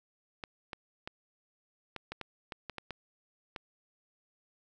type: clicks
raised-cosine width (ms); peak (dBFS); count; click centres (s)
0.3; -23; 11; 0.438 / 0.732 / 1.075 / 1.963 / 2.12 / 2.213 / 2.522 / 2.697 / 2.783 / 2.907 / 3.562
effects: none